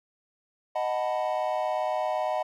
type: chord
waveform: triangle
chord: B dominant seventh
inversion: first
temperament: equal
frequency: 622.3 / 740 / 880 / 987.8 Hz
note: D#5 / F#5 / A5 / B5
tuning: 0 / 0 / 0 / 0 cents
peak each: -27 / -28 / -33 / -33 dBFS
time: 0.75-2.43 s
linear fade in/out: 10 ms
effects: none